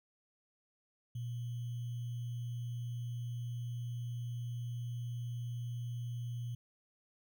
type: tone with sample-and-hold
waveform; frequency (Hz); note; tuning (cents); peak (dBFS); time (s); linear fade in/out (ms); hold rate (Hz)
sine; 119.9; A#2; +49; -37; 1.15-6.55; 5; 3150
effects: none